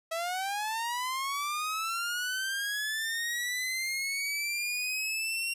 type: linear sweep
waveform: sawtooth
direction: up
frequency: 646 to 2759 Hz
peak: -27 dBFS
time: 0.11-5.54 s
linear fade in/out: 10 ms
effects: resampled to 32000 Hz